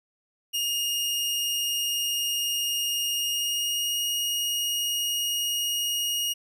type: tone with pitch glide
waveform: sawtooth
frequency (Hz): 2846 to 2871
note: F7 to F7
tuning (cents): +32 to +47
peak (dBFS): -22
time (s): 0.53-6.34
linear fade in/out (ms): 20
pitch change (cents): +15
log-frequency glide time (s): 3.15-4.05
effects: none